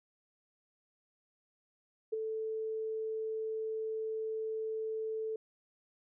sine tone with ADSR envelope, 440 Hz, A4, in tune, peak -29 dBFS, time 2.12-5.36 s, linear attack 14 ms, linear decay 15 ms, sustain -5 dB, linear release 3 ms, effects none

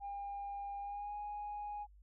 sine tone with pitch glide, 804 to 828.5 Hz, G5 to G#5, +44 to -4 cents, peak -39 dBFS, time 0-1.87 s, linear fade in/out 50 ms, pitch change +52 cents, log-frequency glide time 0.8-1.15 s, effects tanh soft clip ceiling -37 dBFS + added 50 Hz sine -58 dBFS peak until 2.02 s

